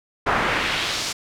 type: noise with band-pass filter sweep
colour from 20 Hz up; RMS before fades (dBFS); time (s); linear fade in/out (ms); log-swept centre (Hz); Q
brown; -23; 0.26-1.13; 10; 1200 to 6100; 1.4
effects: none